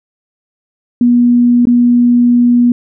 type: tone with dropouts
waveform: sine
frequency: 241.8 Hz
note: B3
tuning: 36 cents flat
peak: -5 dBFS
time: 1.01-2.72 s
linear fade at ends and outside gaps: 2 ms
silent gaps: 1.654-1.67 s
effects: none